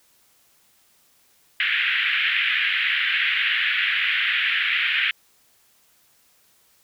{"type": "band-pass noise", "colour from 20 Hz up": "pink", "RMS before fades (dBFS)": -22, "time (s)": [1.6, 5.11], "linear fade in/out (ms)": 2, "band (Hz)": [1600, 3200], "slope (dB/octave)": 48, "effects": ["white hiss -60 dBFS RMS until 6.83 s"]}